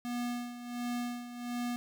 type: tone with tremolo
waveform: square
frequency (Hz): 242.1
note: B3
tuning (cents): -34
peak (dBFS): -33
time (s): 0.05-1.76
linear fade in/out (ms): 0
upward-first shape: sine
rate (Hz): 1.4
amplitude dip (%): 70
effects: none